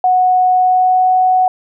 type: tone with pitch glide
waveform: sine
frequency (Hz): 736 to 741.5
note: F#5 to F#5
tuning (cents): -9 to +4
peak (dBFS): -8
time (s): 0.04-1.48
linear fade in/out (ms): 2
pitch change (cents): +13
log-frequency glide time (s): 0.53-1.1
effects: none